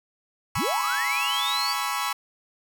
sine linear sweep, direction up, 32.7 to 4699 Hz, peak -26 dBFS, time 0.55-1.74 s, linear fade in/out 20 ms
sawtooth chord, C# minor seventh, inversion second, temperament equal, 830.6 / 987.8 / 1108.7 / 1318.5 Hz, G#5 / B5 / C#6 / E6, 0 / 0 / 0 / 0 cents, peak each -29 / -27 / -26 / -28 dBFS, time 0.55-2.13 s, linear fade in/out 5 ms
effects none

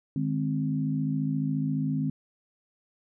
sine chord, Ab major, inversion second, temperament equal with one note detuned, 152.98 / 207.7 / 261.6 Hz, Eb3 / Ab3 / C4, -29 / 0 / 0 cents, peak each -28 / -33 / -29 dBFS, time 0.16-2.1 s, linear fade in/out 2 ms, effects none

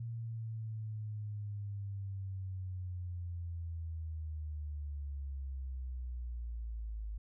sine linear sweep, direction down, 116.54 to 51.91 Hz, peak -38 dBFS, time 0-7.18 s, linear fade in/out 5 ms, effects none

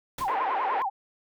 pink noise with exponential decay, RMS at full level -33 dBFS, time 0.18-0.4 s, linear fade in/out 5 ms, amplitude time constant 47 ms
sine tone with vibrato, 903 Hz, A5, 45 cents sharp, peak -25 dBFS, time 0.2-0.9 s, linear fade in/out 20 ms, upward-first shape sine, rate 10 Hz, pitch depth 290 cents each way
pink band-pass noise, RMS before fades -34 dBFS, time 0.28-0.82 s, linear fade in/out 0 ms, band 420 to 2200 Hz, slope 24 dB/octave
effects none

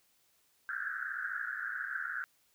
pink band-pass noise, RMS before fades -38 dBFS, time 0.69-2.24 s, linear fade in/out 0 ms, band 1400 to 1700 Hz, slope 96 dB/octave, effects white hiss -71 dBFS RMS until 2.54 s

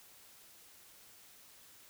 silence, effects white hiss -59 dBFS RMS until 1.89 s

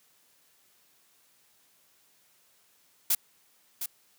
blue noise with echo, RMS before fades -24 dBFS, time 3.1-3.15 s, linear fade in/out 5 ms, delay 710 ms, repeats 1, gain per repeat -9 dB, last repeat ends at 3.86 s, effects white hiss -65 dBFS RMS until 4.18 s + high-pass 100 Hz 12 dB/octave

